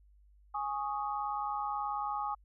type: chord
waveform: sine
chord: Ab suspended fourth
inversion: none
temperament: just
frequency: 830.6 / 1107.5 / 1245.9 Hz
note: Ab5 / Db6 / Eb6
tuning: 0 / -2 / +2 cents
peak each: -35 / -39 / -38 dBFS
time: 0.54-2.35 s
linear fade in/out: 10 ms
effects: added 50 Hz sine -59 dBFS peak until 2.44 s